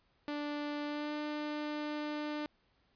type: tone with pitch glide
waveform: sawtooth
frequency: 293.7 to 299 Hz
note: D4 to D4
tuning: 0 to +31 cents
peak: -32 dBFS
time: 0.28-2.46 s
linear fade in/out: 0 ms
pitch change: +31 cents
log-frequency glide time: 0.86-1.14 s
effects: pink hiss -73 dBFS RMS until 2.95 s + resampled to 11025 Hz